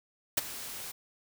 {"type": "noise with ADSR envelope", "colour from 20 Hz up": "white", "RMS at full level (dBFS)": -24, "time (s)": [0.37, 0.92], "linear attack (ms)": 8, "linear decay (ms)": 21, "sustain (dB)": -17, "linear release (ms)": 11, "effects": []}